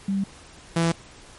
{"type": "tone pair in turn", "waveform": ["sine", "sawtooth"], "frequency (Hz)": [196, 166.68], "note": ["G3", "E3"], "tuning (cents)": [0, 19], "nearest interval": "minor third", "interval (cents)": 281, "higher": "first", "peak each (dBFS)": [-21, -15], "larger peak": "second", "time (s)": [[0.08, 0.24], [0.76, 0.92]], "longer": "neither", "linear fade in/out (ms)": 5, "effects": ["pink hiss -47 dBFS RMS until 1.38 s", "MP3 48 kbps"]}